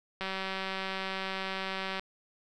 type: click train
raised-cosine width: 0.3 ms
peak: -19 dBFS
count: 342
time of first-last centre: 0.21-1.995 s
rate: 191 Hz
effects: none